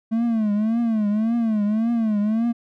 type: tone with vibrato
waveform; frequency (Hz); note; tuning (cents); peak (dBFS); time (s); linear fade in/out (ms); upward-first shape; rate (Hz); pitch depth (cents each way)
triangle; 220.1; A3; +1; -16; 0.11-2.53; 20; triangle; 1.8; 140
effects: none